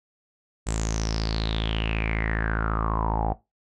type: tone with low-pass filter sweep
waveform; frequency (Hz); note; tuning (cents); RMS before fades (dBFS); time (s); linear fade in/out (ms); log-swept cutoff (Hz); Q
sawtooth; 54.7; A1; -9; -26; 0.66-3.34; 20; 8000 to 750; 9.1
effects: noise-tail reverb RT60 0.2 s tail -18 dB re dry